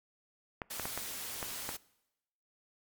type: clicks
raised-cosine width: 0.5 ms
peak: -21 dBFS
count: 6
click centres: 0.618 / 0.797 / 0.855 / 0.976 / 1.428 / 1.691 s
type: noise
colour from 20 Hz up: white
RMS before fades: -41 dBFS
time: 0.7-1.77 s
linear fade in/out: 10 ms
effects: noise-tail reverb RT60 0.9 s tail -22 dB re dry + MP3 96 kbps